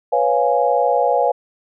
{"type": "chord", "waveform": "sine", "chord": "C# dominant seventh", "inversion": "third", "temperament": "equal", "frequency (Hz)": [493.9, 554.4, 698.5, 830.6], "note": ["B4", "C#5", "E#5", "G#5"], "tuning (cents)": [0, 0, 0, 0], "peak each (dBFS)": -19, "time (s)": [0.12, 1.32], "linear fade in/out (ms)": 10, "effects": []}